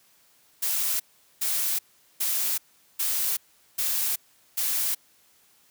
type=noise bursts; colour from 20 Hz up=blue; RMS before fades=-26 dBFS; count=6; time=0.62-4.95 s; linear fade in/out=10 ms; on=380 ms; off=410 ms; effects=white hiss -61 dBFS RMS until 5.7 s + high-pass 60 Hz 12 dB/octave